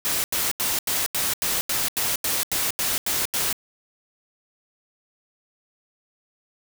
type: noise bursts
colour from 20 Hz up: white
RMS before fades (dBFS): -24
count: 13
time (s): 0.05-3.528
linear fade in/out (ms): 0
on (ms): 190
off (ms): 84
effects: none